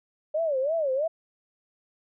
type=tone with vibrato; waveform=sine; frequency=587.3 Hz; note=D5; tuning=in tune; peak=-23 dBFS; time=0.34-1.08 s; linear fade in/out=10 ms; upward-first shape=sine; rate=3 Hz; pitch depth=220 cents each way; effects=none